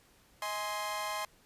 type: chord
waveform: sawtooth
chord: Ab major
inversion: second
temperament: equal with one note detuned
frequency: 633.1 / 830.6 / 1046.5 Hz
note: Eb5 / Ab5 / C6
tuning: +30 / 0 / 0 cents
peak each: -37 / -36 / -33 dBFS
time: 0.42-1.25 s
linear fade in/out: 2 ms
effects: pink hiss -64 dBFS RMS until 1.45 s + resampled to 32000 Hz